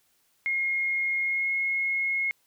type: tone with pitch glide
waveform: sine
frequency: 2147 to 2164 Hz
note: C7 to C#7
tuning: +44 to -42 cents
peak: -24 dBFS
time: 0.46-2.31 s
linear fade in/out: 0 ms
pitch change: +14 cents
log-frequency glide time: 1.22-1.51 s
effects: white hiss -68 dBFS RMS until 2.46 s